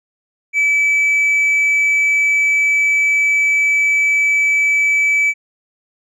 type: tone with tanh clipping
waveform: sine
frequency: 2301 Hz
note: D7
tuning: 36 cents flat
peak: -12 dBFS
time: 0.53-5.34 s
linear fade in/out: 50 ms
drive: 2 dB
effects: none